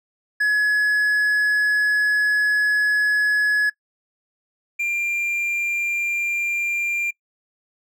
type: tone pair in turn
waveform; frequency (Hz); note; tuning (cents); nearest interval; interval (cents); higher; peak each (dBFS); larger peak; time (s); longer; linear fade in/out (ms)
triangle; 1692 / 2385; G#6 / D7; +32 / +26; tritone; 594; second; -14 / -19; first; 0.4-3.7 / 4.79-7.11; first; 10
effects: noise-tail reverb RT60 0.1 s tail -23 dB re dry